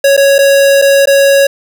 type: tone with dropouts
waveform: square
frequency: 554.4 Hz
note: C#5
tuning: in tune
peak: -5 dBFS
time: 0.04-1.47 s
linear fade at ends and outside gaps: 5 ms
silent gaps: 0.167-0.175 / 0.383-0.388 / 0.817-0.821 / 1.057-1.072 s
effects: none